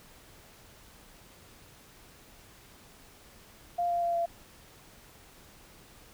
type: tone with pitch steps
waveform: sine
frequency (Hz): 698.5 / 692.9 / 687.3 / 681.8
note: F5 / F5 / F5 / F5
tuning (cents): 0 / -14 / -28 / -42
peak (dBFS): -26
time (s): 3.78-4.26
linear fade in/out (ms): 10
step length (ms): 120
effects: pink hiss -55 dBFS RMS until 6.13 s